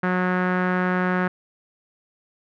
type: tone with low-pass filter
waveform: sawtooth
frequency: 182.2 Hz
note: F#3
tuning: 26 cents flat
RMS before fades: -22 dBFS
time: 0.03-1.28 s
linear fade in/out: 5 ms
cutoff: 1600 Hz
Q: 3.4
effects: none